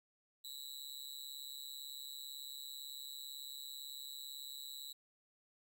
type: tone with amplitude modulation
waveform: sawtooth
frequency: 3917 Hz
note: B7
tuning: 15 cents flat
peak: -39 dBFS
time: 0.44-4.93 s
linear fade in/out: 10 ms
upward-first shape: sine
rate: 138 Hz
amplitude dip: 100%
effects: none